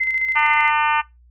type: tone with tremolo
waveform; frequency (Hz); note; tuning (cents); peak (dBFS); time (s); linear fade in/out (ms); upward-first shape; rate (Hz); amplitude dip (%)
sine; 2065; C7; -23; -16; 0-0.71; 10; square; 14; 40
type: harmonic tone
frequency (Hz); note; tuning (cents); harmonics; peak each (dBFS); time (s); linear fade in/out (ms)
300; D4; +37; 3 / 4 / 5 / 6 / 7 / 8 / 9 / 10; -18 / -22 / -25 / -27 / -30 / -26 / -29 / -33; 0.35-1.02; 20
effects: noise-tail reverb RT60 0.2 s tail -20 dB re dry + added 60 Hz sine -48 dBFS peak until 1.3 s